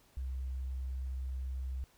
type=tone; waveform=sine; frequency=65 Hz; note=C2; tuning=11 cents flat; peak=-35 dBFS; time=0.17-1.84 s; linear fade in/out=0 ms; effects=pink hiss -66 dBFS RMS until 1.97 s